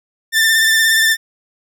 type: tone with vibrato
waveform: sawtooth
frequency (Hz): 1785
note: A6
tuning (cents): +24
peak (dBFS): -7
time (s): 0.32-1.17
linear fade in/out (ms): 50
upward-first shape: sine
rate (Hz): 17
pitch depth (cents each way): 24
effects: none